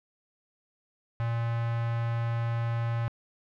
square tone with notch filter, 116.54 Hz, A#2, in tune, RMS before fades -29 dBFS, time 1.2-3.08 s, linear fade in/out 0 ms, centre 320 Hz, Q 0.74, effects low-pass 2000 Hz 12 dB/octave

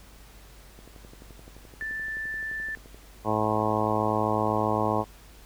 click train, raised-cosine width 2 ms, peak -34 dBFS, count 26, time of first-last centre 0.79-2.945 s, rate 11.6 Hz
sine tone, 1765 Hz, A6, 5 cents sharp, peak -30 dBFS, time 1.81-2.75 s, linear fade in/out 0 ms
harmonic tone, 107.8 Hz, A2, 35 cents flat, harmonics 1 / 2 / 3 / 4 / 5 / 6 / 7 / 8 / 9 / 10, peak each -32 / -32 / -32 / -32 / -32 / -32 / -32 / -32 / -32 / -32 dBFS, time 3.24-5.05 s, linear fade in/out 50 ms
effects added 50 Hz sine -49 dBFS peak until 5.45 s + pink hiss -53 dBFS RMS until 5.45 s

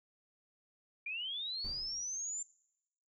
sine linear sweep, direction up, 2356 to 7300 Hz, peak -37 dBFS, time 1.06-2.43 s, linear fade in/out 5 ms
brown noise with exponential decay, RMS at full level -44 dBFS, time 1.64-2.29 s, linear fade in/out 5 ms, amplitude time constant 140 ms
effects noise-tail reverb RT60 0.9 s tail -24 dB re dry

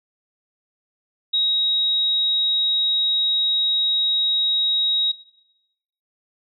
sine tone, 3800 Hz, A#7, 33 cents sharp, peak -17 dBFS, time 1.33-5.12 s, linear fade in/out 10 ms, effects noise-tail reverb RT60 0.9 s tail -18 dB re dry

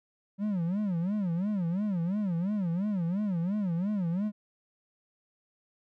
triangle tone with vibrato, 187.9 Hz, F#3, 27 cents sharp, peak -25 dBFS, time 0.38-4.32 s, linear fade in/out 50 ms, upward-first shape sine, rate 2.9 Hz, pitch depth 220 cents each way, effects none

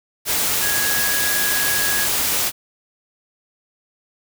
sine tone in noise, 1661.2 Hz, G#6, in tune, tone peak -23 dBFS, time 0.6-2.08 s, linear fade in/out 50 ms, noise white, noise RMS -20 dBFS, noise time 0.25-2.52 s, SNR -6 dB, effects none

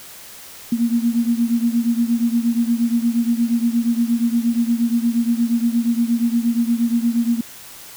sine beating tone pair, 231.7 / 240.2 Hz, A#3 / B3, -10 / -48 cents, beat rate 8.5 Hz, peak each -17 / -20 dBFS, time 0.72-7.41 s, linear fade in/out 5 ms, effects white hiss -39 dBFS RMS until 7.96 s

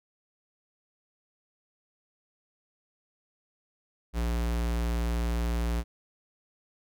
square tone, 58.27 Hz, A#1, in tune, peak -27 dBFS, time 4.13-5.84 s, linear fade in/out 50 ms, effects none

